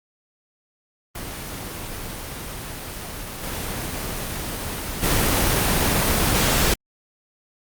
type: noise with level steps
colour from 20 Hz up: pink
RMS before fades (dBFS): -32 / -28 / -19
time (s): 1.15-6.74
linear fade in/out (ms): 5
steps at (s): 3.42 / 5.02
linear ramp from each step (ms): 20
effects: Opus 24 kbps